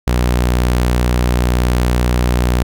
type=tone; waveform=sawtooth; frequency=61 Hz; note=B1; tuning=21 cents flat; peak=-8 dBFS; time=0.07-2.63 s; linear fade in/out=5 ms; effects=none